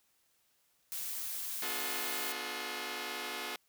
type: noise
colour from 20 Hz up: blue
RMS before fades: -39 dBFS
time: 0.92-2.32 s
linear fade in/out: 0 ms
type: chord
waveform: 5% pulse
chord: B diminished seventh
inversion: none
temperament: just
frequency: 246.9 / 296.3 / 355.6 / 426.7 Hz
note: B3 / D4 / F4 / Ab4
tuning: 0 / +15 / +31 / +47 cents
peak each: -34 / -36 / -31 / -30 dBFS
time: 1.62-3.56 s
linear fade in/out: 2 ms
effects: white hiss -73 dBFS RMS until 3.68 s